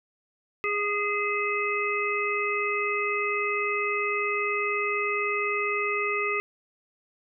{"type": "harmonic tone with a mistuned harmonic", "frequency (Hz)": 411.9, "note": "G#4", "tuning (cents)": -14, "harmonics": [1, 3, 5, 6], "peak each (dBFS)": [-30, -30, -30, -30], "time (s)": [0.64, 6.4], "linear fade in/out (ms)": 0, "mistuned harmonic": 6, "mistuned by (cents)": 65, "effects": []}